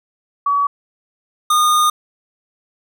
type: tone pair in turn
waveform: sine / square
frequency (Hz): 1136 / 1223.3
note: C#6 / D#6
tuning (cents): +42 / -30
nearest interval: minor second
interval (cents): 128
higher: second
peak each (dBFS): -13 / -12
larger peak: second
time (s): 0.46-0.67 / 1.5-1.9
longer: second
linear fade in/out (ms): 5
effects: none